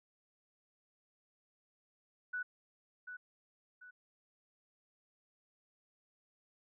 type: tone with echo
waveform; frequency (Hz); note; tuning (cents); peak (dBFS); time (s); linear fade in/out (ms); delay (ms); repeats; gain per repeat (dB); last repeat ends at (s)
sine; 1482; F#6; +2; -36; 2.33-2.43; 10; 740; 2; -8; 3.91
effects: none